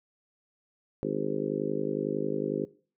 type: harmonic tone with a mistuned harmonic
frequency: 51 Hz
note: G#1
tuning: 31 cents flat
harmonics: 3 / 4 / 5 / 6 / 7 / 8 / 9 / 10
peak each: -38 / -38 / -37 / -35 / -35 / -34 / -38 / -39 dBFS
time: 1.03-2.65 s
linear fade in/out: 0 ms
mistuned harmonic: 10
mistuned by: +29 cents
effects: noise-tail reverb RT60 0.4 s tail -19 dB re dry